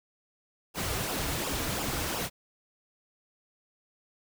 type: noise with flanger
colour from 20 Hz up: pink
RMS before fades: -32 dBFS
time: 0.74-2.3 s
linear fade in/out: 50 ms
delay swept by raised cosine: 0.47 to 5.47 ms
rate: 2.8 Hz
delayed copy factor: -0.65
effects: none